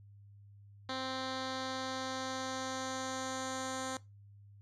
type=tone with low-pass filter sweep; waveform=10% pulse; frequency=261.6 Hz; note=C4; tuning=in tune; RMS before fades=-39 dBFS; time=0.89-3.97 s; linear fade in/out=2 ms; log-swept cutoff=4300 to 7500 Hz; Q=2.5; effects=noise-tail reverb RT60 0.2 s tail -18 dB re dry + added 101 Hz sine -54 dBFS peak until 4.61 s